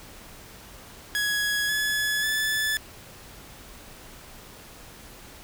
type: tone with pitch steps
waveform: sawtooth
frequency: 1672 / 1704.2 / 1737 Hz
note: G#6 / G#6 / A6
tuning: +11 / +44 / -23 cents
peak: -20 dBFS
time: 1.15-2.77 s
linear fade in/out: 0 ms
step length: 540 ms
effects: pink hiss -46 dBFS RMS until 5.43 s